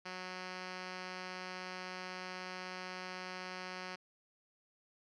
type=tone with low-pass filter; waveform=5% pulse; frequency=183.8 Hz; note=F#3; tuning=11 cents flat; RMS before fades=-45 dBFS; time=0.05-3.96 s; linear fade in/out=10 ms; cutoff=4100 Hz; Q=3.1; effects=none